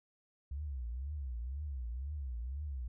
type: tone with vibrato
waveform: sine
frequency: 66 Hz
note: C2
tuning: 16 cents sharp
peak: -37 dBFS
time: 0.51-2.88 s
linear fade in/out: 5 ms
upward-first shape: triangle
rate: 2 Hz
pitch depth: 270 cents each way
effects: none